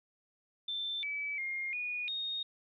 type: tone with pitch steps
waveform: sine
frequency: 3551 / 2296 / 2127 / 2458 / 3713 Hz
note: A7 / D7 / C7 / D#7 / A#7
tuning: +15 / -40 / +28 / -22 / -8 cents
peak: -34 dBFS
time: 0.68-2.43 s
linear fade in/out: 5 ms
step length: 350 ms
effects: none